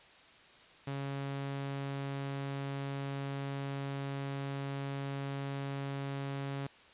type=tone; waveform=sawtooth; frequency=138.5 Hz; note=C#3; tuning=1 cent flat; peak=-32 dBFS; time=0.87-6.67 s; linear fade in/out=5 ms; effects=white hiss -58 dBFS RMS until 6.93 s + resampled to 8000 Hz